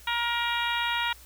harmonic tone, 472.5 Hz, A#4, 23 cents sharp, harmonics 2 / 3 / 4 / 5 / 6 / 7 / 8, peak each -30 / -32 / -33 / -34 / -35 / -35 / -36 dBFS, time 0.07-1.13 s, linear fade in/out 5 ms, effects added 60 Hz sine -51 dBFS peak until 1.25 s + white hiss -52 dBFS RMS until 1.25 s

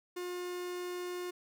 45% pulse tone, 357.4 Hz, F4, 40 cents sharp, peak -37 dBFS, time 0.16-1.31 s, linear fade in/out 10 ms, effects none

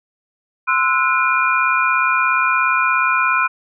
sine tone cluster, 1034 / 1322 / 1459 / 2420 Hz, C6 / E6 / F#6 / D#7, -21 / +5 / -25 / -49 cents, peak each -19 dBFS, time 0.67-3.48 s, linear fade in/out 20 ms, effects none

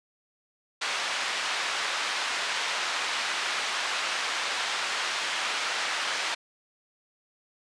pink band-pass noise, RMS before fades -30 dBFS, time 0.81-6.35 s, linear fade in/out 10 ms, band 1100 to 4700 Hz, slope 12 dB/octave, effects resampled to 22050 Hz

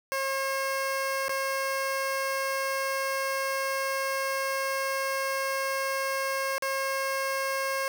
15% pulse tone with dropouts, 539 Hz, C#5, 49 cents flat, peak -21 dBFS, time 0.12-7.88 s, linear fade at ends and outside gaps 0 ms, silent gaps 1.283-1.293 / 6.581-6.623 s, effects none

